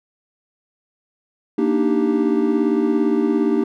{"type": "chord", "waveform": "triangle", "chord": "Eb major seventh", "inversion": "second", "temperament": "equal", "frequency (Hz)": [233.1, 293.7, 311.1, 392], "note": ["Bb3", "D4", "Eb4", "G4"], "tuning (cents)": [0, 0, 0, 0], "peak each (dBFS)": -19, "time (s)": [1.58, 3.64], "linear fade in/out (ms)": 5, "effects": []}